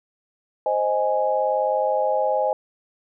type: chord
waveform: sine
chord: Ab major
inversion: first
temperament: equal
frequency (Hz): 523.3 / 622.3 / 830.6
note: C5 / Eb5 / Ab5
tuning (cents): 0 / 0 / 0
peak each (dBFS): -23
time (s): 0.66-2.53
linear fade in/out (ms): 2
effects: none